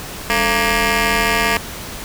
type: ring-modulated tone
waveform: 10% pulse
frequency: 242.1 Hz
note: B3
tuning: 34 cents flat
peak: -3 dBFS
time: 0.3-1.57 s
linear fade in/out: 0 ms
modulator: 1410 Hz
effects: pink hiss -30 dBFS RMS until 2.04 s